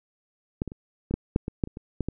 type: clicks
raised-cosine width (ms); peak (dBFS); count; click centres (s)
3; -13 / -20 / -27 / -18 / -11 / -8 / -17 / -10 / -25 / -24 / -14 / -16; 12; 0.619 / 0.677 / 0.719 / 1.11 / 1.14 / 1.361 / 1.481 / 1.638 / 1.674 / 1.771 / 2.007 / 2.086
effects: none